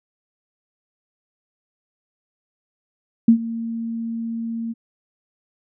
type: tone with ADSR envelope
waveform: sine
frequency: 229 Hz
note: A#3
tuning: 31 cents flat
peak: -6 dBFS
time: 3.28-4.74 s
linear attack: 5 ms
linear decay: 89 ms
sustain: -18 dB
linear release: 27 ms
effects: none